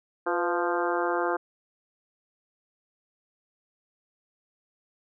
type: harmonic tone with a mistuned harmonic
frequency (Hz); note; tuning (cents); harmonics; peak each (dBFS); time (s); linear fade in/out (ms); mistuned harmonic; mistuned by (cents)
174.61; F3; 0; 2 / 3 / 4 / 5 / 6 / 7 / 8 / 9; -29 / -31 / -32 / -33 / -34 / -34 / -35 / -36; 0.26-1.37; 10; 3; -57
effects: none